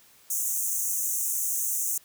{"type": "high-pass noise", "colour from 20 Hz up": "pink", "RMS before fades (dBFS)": -28, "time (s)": [0.3, 1.98], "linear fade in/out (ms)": 5, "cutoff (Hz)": 6100, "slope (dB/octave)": 96, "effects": ["white hiss -57 dBFS RMS until 2.04 s"]}